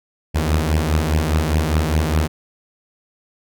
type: beating tone pair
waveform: sawtooth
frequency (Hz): 76 / 80.9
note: D#2 / E2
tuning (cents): -40 / -32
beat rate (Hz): 4.9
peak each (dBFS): -14 / -16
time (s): 0.34-2.28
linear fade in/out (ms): 20
effects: none